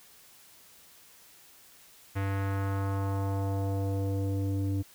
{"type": "tone with low-pass filter sweep", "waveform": "square", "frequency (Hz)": 98, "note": "G2", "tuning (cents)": 0, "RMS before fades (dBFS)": -30, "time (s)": [2.15, 4.83], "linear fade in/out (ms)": 20, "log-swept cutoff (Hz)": [2100, 300], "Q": 1.7, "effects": ["white hiss -56 dBFS RMS until 4.94 s"]}